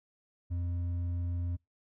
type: tone with hard clipping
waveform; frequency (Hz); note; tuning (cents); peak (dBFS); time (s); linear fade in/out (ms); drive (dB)
sine; 87.31; F2; 0; -32; 0.5-1.57; 20; 4
effects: noise-tail reverb RT60 0.2 s tail -26 dB re dry